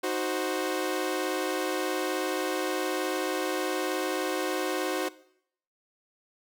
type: chord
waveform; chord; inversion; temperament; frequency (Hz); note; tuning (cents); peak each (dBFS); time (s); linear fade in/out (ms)
sawtooth; C diminished; first; equal; 311.1 / 370 / 523.3; Eb4 / Gb4 / C5; 0 / 0 / 0; -30 / -26 / -29; 0.03-5.09; 10
effects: noise-tail reverb RT60 0.7 s tail -19 dB re dry